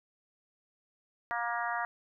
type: harmonic tone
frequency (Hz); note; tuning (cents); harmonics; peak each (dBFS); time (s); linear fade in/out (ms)
236.2; A#3; +23; 3 / 4 / 5 / 6 / 7 / 8; -36 / -37 / -38 / -39 / -39 / -40; 1.31-1.85; 0
effects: none